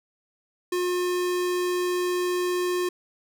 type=tone; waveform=square; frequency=358.5 Hz; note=F4; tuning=45 cents sharp; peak=-24 dBFS; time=0.72-2.89 s; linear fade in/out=5 ms; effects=none